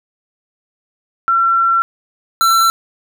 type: tone pair in turn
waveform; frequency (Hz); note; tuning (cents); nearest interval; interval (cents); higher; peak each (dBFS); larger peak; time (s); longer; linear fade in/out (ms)
sine / square; 1356 / 1345.1; E6 / E6; +49 / +35; unison; 14; first; -10; neither; 1.28-1.82 / 2.41-2.7; first; 0
effects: none